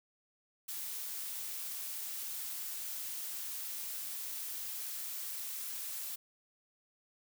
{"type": "noise", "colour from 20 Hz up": "blue", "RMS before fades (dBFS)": -41, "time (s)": [0.68, 6.16], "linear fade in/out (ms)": 10, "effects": []}